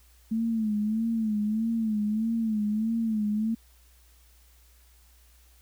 sine tone with vibrato, 218.8 Hz, A3, 9 cents flat, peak -24 dBFS, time 0.31-3.55 s, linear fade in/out 10 ms, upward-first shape sine, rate 1.6 Hz, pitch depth 82 cents each way, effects added 60 Hz sine -56 dBFS peak until 5.61 s + white hiss -62 dBFS RMS until 5.61 s

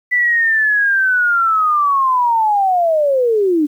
sine linear sweep, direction down, 1988 to 284 Hz, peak -11 dBFS, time 0.11-3.67 s, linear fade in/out 20 ms, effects 8-bit

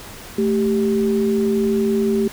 sine tone pair together, 220 / 392 Hz, A3 / G4, 0 / 0 cents, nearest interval minor seventh, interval 1000 cents, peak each -18 dBFS, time 0.38-2.28 s, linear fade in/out 5 ms, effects pink hiss -37 dBFS RMS until 2.32 s

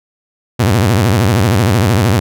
sawtooth tone with vibrato, 106.3 Hz, G#2, 41 cents sharp, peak -5 dBFS, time 0.59-2.2 s, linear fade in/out 10 ms, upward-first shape sine, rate 13 Hz, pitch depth 290 cents each way, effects none

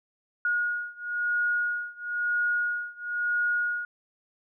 sine beating tone pair, 1441 / 1442 Hz, F#6 / F#6, -46 / -45 cents, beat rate 1 Hz, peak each -28 / -29 dBFS, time 0.45-3.85 s, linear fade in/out 2 ms, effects none

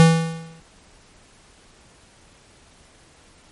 square tone with exponential decay, 163.8 Hz, E3, 11 cents flat, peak -7 dBFS, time 0-0.6 s, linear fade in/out 0 ms, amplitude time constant 130 ms, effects pink hiss -52 dBFS RMS until 3.51 s + MP3 48 kbps

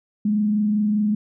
sine tone with frequency modulation, 210.1 Hz, G#3, 20 cents sharp, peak -17 dBFS, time 0.25-1.15 s, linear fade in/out 5 ms, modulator 25 Hz, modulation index 0.29, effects none

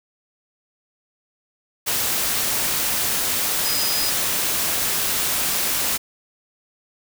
sine tone in noise, 4978 Hz, D#8, in tune, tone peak -25 dBFS, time 3.64-4.11 s, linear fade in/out 20 ms, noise white, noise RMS -22 dBFS, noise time 1.86-5.98 s, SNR -6 dB, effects none

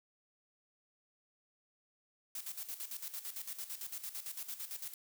blue noise with tremolo, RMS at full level -42 dBFS, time 2.35-4.94 s, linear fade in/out 2 ms, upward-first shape square, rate 8.9 Hz, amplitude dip 70%, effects none

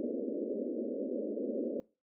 pink band-pass noise, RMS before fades -36 dBFS, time 0-1.8 s, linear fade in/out 0 ms, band 220 to 580 Hz, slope 96 dB/octave, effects noise-tail reverb RT60 0.3 s tail -21 dB re dry

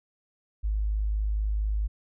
sine tone, 52.2 Hz, G#1, 10 cents sharp, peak -24 dBFS, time 0.63-1.88 s, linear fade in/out 20 ms, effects none

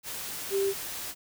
sine tone in noise, 393 Hz, G4, 4 cents sharp, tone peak -24 dBFS, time 0.5-0.74 s, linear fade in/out 50 ms, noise white, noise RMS -37 dBFS, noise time 0.03-1.15 s, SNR +10 dB, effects none

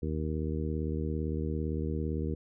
harmonic tone, 77.7 Hz, D#2, 2 cents flat, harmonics 1 / 2 / 3 / 4 / 5 / 6, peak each -33 / -36 / -38 / -39 / -40 / -41 dBFS, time 0.02-2.35 s, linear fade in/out 10 ms, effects none

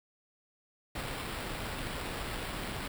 pink noise with sample-and-hold, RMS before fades -38 dBFS, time 0.95-2.88 s, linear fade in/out 5 ms, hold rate 6300 Hz, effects none

